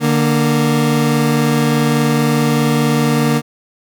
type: tone pair together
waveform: 30% pulse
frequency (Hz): 148.29 / 233.1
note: D3 / A#3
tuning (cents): +17 / 0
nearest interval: minor sixth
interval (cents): 783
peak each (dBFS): -12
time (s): 0-3.42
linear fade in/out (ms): 50
effects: none